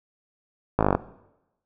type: slowing click train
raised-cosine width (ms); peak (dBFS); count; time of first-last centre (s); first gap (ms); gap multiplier
1; -5; 9; 0.79-0.95; 18; 1.03
effects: noise-tail reverb RT60 0.9 s tail -18 dB re dry